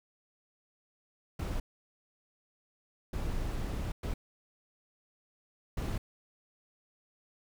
brown noise bursts at uneven times, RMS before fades -34 dBFS, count 4, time 1.39-1.6 / 3.13-3.92 / 4.03-4.14 / 5.77-5.98 s, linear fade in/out 5 ms, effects none

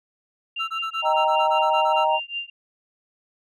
sine tone with tremolo, 2790 Hz, F7, 2 cents flat, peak -24 dBFS, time 0.56-2.5 s, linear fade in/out 5 ms, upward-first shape triangle, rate 5.1 Hz, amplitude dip 100%
triangle tone bursts, 1324 Hz, E6, 7 cents sharp, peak -24 dBFS, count 13, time 0.59-2.049 s, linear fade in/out 20 ms, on 91 ms, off 23 ms
sine chord, Eb major, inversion none, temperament equal, 622.3 / 784 / 932.3 Hz, Eb5 / G5 / Bb5, 0 / 0 / 0 cents, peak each -23 / -24 / -20 dBFS, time 1.02-2.2 s, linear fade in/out 50 ms
effects none

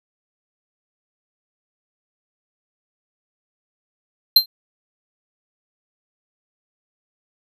square tone with exponential decay, 4139 Hz, C8, 20 cents flat, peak -4 dBFS, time 4.36-4.46 s, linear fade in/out 5 ms, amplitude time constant 21 ms, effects none

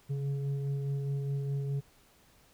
sine tone with frequency modulation, 138.59 Hz, C#3, in tune, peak -30 dBFS, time 0.09-1.81 s, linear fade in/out 20 ms, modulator 282 Hz, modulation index 0.41, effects pink hiss -63 dBFS RMS until 2.53 s

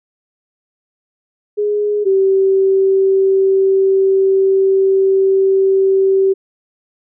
sine tone pair in turn, 415.3 / 385.8 Hz, G#4 / G4, 0 / -28 cents, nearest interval minor second, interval 128 cents, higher first, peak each -13 / -9 dBFS, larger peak second, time 1.57-2.05 / 2.05-6.34 s, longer second, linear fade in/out 20 ms, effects none

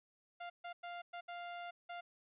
sawtooth tone bursts at uneven times, 698.5 Hz, F5, in tune, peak -40 dBFS, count 6, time 0.4-0.5 / 0.64-0.73 / 0.83-1.02 / 1.13-1.21 / 1.28-1.71 / 1.89-2.01 s, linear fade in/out 10 ms, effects resampled to 8000 Hz

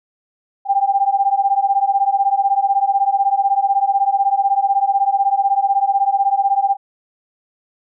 sine beating tone pair, 784 / 800 Hz, G5 / G5, 0 / +35 cents, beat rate 16 Hz, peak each -16 dBFS, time 0.65-6.77 s, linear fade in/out 50 ms, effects none

